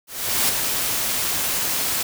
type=noise with ADSR envelope; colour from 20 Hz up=white; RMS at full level=-18 dBFS; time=0.07-2.03 s; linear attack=420 ms; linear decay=4 ms; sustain=-5 dB; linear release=6 ms; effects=none